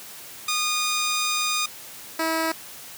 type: tone pair in turn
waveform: 10% pulse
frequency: 1227 / 323.5 Hz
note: D#6 / E4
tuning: -25 / -32 cents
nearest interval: octave + major seventh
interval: 2307 cents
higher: first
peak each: -14 dBFS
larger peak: neither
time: 0.48-1.66 / 2.19-2.52 s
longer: first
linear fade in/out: 5 ms
effects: white hiss -41 dBFS RMS until 2.97 s + high-pass 80 Hz 12 dB/octave